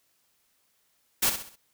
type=noise with echo; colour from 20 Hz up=white; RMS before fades=-23 dBFS; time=1.22-1.3 s; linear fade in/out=10 ms; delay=65 ms; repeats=4; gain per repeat=-8 dB; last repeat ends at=1.56 s; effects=white hiss -70 dBFS RMS until 1.73 s